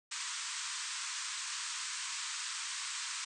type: band-pass noise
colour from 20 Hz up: white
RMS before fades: -40 dBFS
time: 0.11-3.25 s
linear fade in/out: 10 ms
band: 940 to 8600 Hz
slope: 96 dB/octave
effects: none